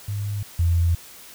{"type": "tone pair in turn", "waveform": "sine", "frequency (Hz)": [102.4, 84.9], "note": ["G#2", "F2"], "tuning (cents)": [-24, -48], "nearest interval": "minor third", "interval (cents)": 324, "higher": "first", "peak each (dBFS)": [-24, -16], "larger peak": "second", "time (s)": [[0.08, 0.43], [0.59, 0.95]], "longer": "second", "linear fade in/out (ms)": 5, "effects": ["white hiss -44 dBFS RMS until 1.34 s"]}